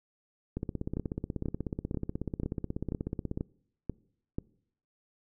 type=two click trains; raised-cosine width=3 ms; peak=-20 / -19 dBFS; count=47 / 8; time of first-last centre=0.57-3.375 / 0.97-4.385 s; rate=16.4 / 2.05 Hz; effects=noise-tail reverb RT60 0.7 s tail -24 dB re dry